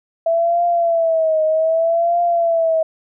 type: tone with vibrato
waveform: sine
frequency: 659.3 Hz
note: E5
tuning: in tune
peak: -13 dBFS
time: 0.26-2.83 s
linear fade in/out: 5 ms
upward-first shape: triangle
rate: 0.64 Hz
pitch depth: 96 cents each way
effects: none